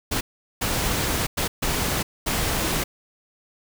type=noise bursts at uneven times; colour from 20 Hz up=pink; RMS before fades=-24 dBFS; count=5; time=0.11-0.21 / 0.61-1.27 / 1.37-1.48 / 1.62-2.03 / 2.26-2.84 s; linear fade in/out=10 ms; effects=none